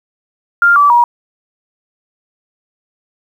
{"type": "tone with pitch steps", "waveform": "sine", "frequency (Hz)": [1398, 1155.4, 954.9], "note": ["F6", "D6", "A#5"], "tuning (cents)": [1, -29, 41], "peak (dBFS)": -5, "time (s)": [0.62, 1.04], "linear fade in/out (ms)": 2, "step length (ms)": 140, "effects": ["7-bit"]}